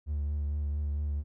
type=tone with vibrato; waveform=triangle; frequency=73.42 Hz; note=D2; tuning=in tune; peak=-26 dBFS; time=0.06-1.24 s; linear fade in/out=50 ms; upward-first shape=triangle; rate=4.4 Hz; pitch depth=32 cents each way; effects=tanh soft clip ceiling -23 dBFS